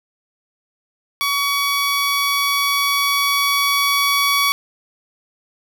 15% pulse tone with level ramp, 1130 Hz, C#6, 33 cents sharp, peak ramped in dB -11 to -8 dBFS, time 1.21-4.52 s, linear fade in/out 0 ms, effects none

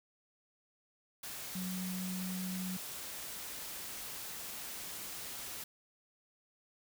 sine tone in noise, 185 Hz, F#3, in tune, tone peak -37 dBFS, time 1.55-2.77 s, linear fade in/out 5 ms, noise white, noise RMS -44 dBFS, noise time 1.23-5.64 s, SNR +4 dB, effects none

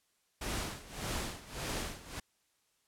pink noise with tremolo, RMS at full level -36 dBFS, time 0.41-2.2 s, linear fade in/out 5 ms, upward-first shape sine, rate 1.7 Hz, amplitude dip 85%, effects white hiss -75 dBFS RMS until 2.87 s + low-pass 11000 Hz 12 dB/octave

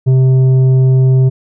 sine tone with tanh clipping, 130.5 Hz, C3, 4 cents flat, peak -7 dBFS, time 0.06-1.3 s, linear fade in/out 20 ms, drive 7 dB, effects none

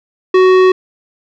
sine tone with tanh clipping, 372.2 Hz, F#4, 10 cents sharp, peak -7 dBFS, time 0.34-0.72 s, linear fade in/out 5 ms, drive 16 dB, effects none

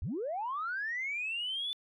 sine linear sweep, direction up, 54.7 to 3523 Hz, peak -32 dBFS, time 0.02-1.73 s, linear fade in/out 0 ms, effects tanh soft clip ceiling -28 dBFS

